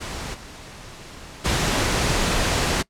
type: noise with level steps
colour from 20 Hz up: pink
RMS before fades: -31 / -40 / -21 dBFS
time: 0-2.83 s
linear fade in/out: 20 ms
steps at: 0.33 / 1.44 s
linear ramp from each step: 20 ms
effects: noise-tail reverb RT60 0.1 s tail -22 dB re dry + low-pass 8000 Hz 12 dB/octave